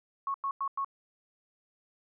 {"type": "tone bursts", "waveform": "sine", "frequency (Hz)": 1100, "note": "C#6", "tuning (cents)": -14, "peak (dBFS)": -29, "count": 4, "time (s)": [0.27, 0.846], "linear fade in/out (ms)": 2, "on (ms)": 72, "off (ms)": 96, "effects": []}